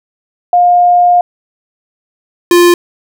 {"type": "tone pair in turn", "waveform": ["sine", "square"], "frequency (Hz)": [709, 349.4], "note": ["F5", "F4"], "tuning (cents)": [26, 1], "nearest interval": "octave", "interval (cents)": 1225, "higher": "first", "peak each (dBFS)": -4, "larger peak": "neither", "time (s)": [[0.53, 1.21], [2.51, 2.74]], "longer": "first", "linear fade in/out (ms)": 2, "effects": []}